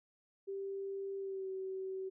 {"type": "tone with pitch glide", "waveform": "sine", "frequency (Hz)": [392, 380.2], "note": ["G4", "F#4"], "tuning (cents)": [0, 47], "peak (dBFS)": -38, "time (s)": [0.47, 2.1], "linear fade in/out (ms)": 20, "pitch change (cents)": -53, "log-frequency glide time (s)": [1.18, 1.49], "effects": []}